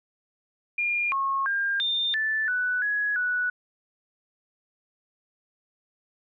sine tone with pitch steps, 2412 / 1089 / 1604 / 3612 / 1755 / 1488 / 1675 / 1476 Hz, D7 / C#6 / G6 / A7 / A6 / F#6 / G#6 / F#6, +46 / -31 / +39 / +45 / -5 / +9 / +14 / -5 cents, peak -23 dBFS, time 0.78-3.5 s, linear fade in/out 5 ms, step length 340 ms, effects none

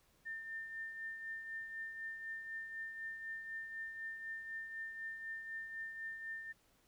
sine tone with tremolo, 1800 Hz, A6, 39 cents sharp, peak -40 dBFS, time 0.25-6.53 s, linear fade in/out 20 ms, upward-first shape triangle, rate 4 Hz, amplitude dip 55%, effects pink hiss -72 dBFS RMS until 6.87 s

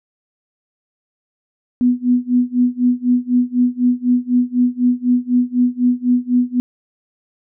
sine tone with tremolo, 246.9 Hz, B3, in tune, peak -9 dBFS, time 1.81-6.6 s, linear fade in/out 0 ms, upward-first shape sine, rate 4 Hz, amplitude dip 95%, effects none

